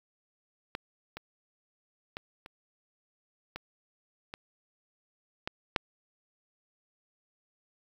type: clicks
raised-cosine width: 0.3 ms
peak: -18 / -24 / -21 / -29 / -22 / -23 / -17 / -9 dBFS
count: 8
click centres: 0.751 / 1.17 / 2.169 / 2.461 / 3.56 / 4.339 / 5.475 / 5.762 s
effects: 8-bit